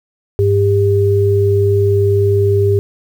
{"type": "tone pair together", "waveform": "sine", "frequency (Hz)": [100.37, 400.1], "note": ["G2", "G4"], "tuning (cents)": [41, 35], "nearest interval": "2 octaves", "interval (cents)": 2394, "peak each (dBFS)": -12, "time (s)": [0.39, 2.79], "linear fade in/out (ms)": 0, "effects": ["7-bit"]}